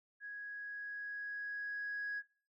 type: tone with level ramp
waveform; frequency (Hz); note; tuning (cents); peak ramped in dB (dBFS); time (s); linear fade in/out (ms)
sine; 1661.2; G#6; 0; -43 to -35; 0.2-2.23; 50
effects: noise-tail reverb RT60 0.4 s tail -19 dB re dry + tanh soft clip ceiling -34 dBFS